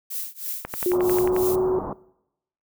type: noise with tremolo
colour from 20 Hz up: violet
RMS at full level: -28 dBFS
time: 0.1-1.56 s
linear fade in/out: 10 ms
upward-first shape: triangle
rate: 3.1 Hz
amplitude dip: 100%
type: click train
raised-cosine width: 0.5 ms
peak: -14 dBFS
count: 9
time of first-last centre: 0.65-1.364 s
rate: 11.2 Hz
type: tone with pitch glide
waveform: sine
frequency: 360.2 to 371.6 Hz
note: F#4 to F#4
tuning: -46 to +7 cents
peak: -18 dBFS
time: 0.86-1.79 s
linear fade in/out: 2 ms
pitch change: +53 cents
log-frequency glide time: 0.98-1.64 s
type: low-pass noise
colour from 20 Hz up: white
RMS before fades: -31 dBFS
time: 0.93-1.93 s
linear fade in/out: 2 ms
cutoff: 1100 Hz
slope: 48 dB/octave
effects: noise-tail reverb RT60 0.8 s tail -21 dB re dry